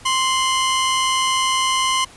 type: tone pair together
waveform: sawtooth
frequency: 1046.5 / 2960 Hz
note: C6 / F#7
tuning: 0 / 0 cents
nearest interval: octave + tritone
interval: 1800 cents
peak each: -14 / -19 dBFS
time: 0.05-2.05 s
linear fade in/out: 10 ms
effects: pink hiss -44 dBFS RMS until 2.16 s + resampled to 24000 Hz